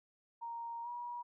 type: tone with pitch glide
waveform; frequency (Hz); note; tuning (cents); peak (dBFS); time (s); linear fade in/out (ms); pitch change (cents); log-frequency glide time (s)
sine; 932.3 to 961.8; A#5 to B5; 0 to -46; -40; 0.41-1.23; 20; +54; 0.83-0.88
effects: none